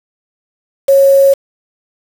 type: tone with quantisation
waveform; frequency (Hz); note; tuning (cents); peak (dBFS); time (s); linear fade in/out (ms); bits
sine; 549; C#5; -17; -4; 0.88-1.34; 10; 4
effects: none